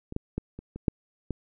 clicks, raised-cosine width 3 ms, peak -24 / -16 / -16 / -26 / -25 / -9 / -17 dBFS, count 7, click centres 0.124 / 0.164 / 0.38 / 0.59 / 0.76 / 0.882 / 1.307 s, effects none

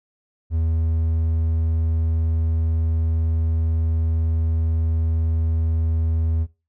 triangle tone, 81 Hz, E2, 30 cents flat, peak -16 dBFS, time 0.5-6.47 s, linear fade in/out 50 ms, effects noise-tail reverb RT60 0.3 s tail -20 dB re dry

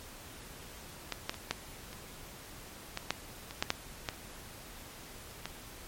clicks, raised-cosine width 0.2 ms, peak -16 / -14 / -25 / -12 / -27 / -17 / -11 / -25 / -11 / -10 / -15 / -19 dBFS, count 12, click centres 1.123 / 1.295 / 1.343 / 1.51 / 1.93 / 2.974 / 3.106 / 3.509 / 3.625 / 3.704 / 4.088 / 5.456 s, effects pink hiss -49 dBFS RMS until 5.87 s + MP3 64 kbps

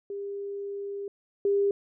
sine tone pair in turn, 400.9 / 400.9 Hz, G4 / G4, +39 / +39 cents, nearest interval unison, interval 0 cents, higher neither, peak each -32 / -21 dBFS, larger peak second, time 0.1-1.08 / 1.45-1.71 s, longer first, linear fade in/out 2 ms, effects none

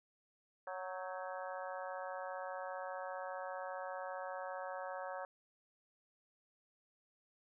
harmonic tone with a mistuned harmonic, 185 Hz, F#3, in tune, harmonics 3 / 4 / 5 / 6 / 7 / 8 / 9, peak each -45 / -47 / -49 / -51 / -52 / -53 / -54 dBFS, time 0.67-5.25 s, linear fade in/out 2 ms, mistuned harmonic 8, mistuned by +77 cents, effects none

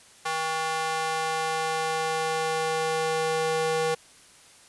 square tone with high-pass filter sweep, 159.7 Hz, D#3, 45 cents sharp, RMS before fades -27 dBFS, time 0.25-3.95 s, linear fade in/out 10 ms, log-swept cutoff 880 to 470 Hz, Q 1.6, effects white hiss -53 dBFS RMS until 4.68 s + resampled to 24000 Hz

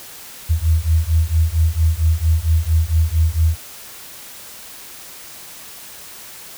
sine beating tone pair, 78.6 / 83 Hz, D#2 / E2, +18 / +12 cents, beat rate 4.4 Hz, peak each -16 dBFS, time 0.49-3.57 s, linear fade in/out 20 ms, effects white hiss -37 dBFS RMS until 6.57 s

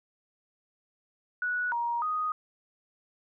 sine tone with pitch steps, 1470 / 944 / 1245 Hz, F#6 / A#5 / D#6, -12 / +22 / +1 cents, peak -27 dBFS, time 1.42-2.32 s, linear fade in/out 2 ms, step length 300 ms, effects none

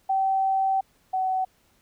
sine tone pair in turn, 771 / 753 Hz, G5 / F#5, -29 / +30 cents, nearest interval unison, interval 41 cents, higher first, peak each -20 / -22 dBFS, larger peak first, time 0.09-0.81 / 1.13-1.45 s, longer first, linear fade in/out 10 ms, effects pink hiss -64 dBFS RMS until 1.81 s

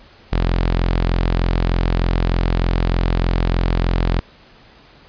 sawtooth tone, 43.28 Hz, F1, 15 cents flat, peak -11 dBFS, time 0.32-4.2 s, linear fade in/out 10 ms, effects pink hiss -47 dBFS RMS until 5.08 s + resampled to 11025 Hz

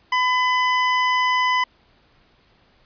25% pulse tone, 1005 Hz, B5, 30 cents sharp, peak -13 dBFS, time 0.12-1.64 s, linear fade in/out 5 ms, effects pink hiss -58 dBFS RMS until 2.85 s + resampled to 11025 Hz

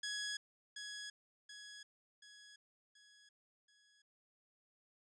15% pulse tone with echo, 1673 Hz, G#6, 12 cents sharp, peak -33 dBFS, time 0.03-0.37 s, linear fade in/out 5 ms, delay 730 ms, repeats 5, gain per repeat -6 dB, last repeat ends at 4.02 s, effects resampled to 22050 Hz

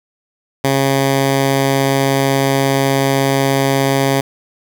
10% pulse tone, 136.5 Hz, C#3, 26 cents flat, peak -4 dBFS, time 0.64-4.21 s, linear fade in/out 5 ms, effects none

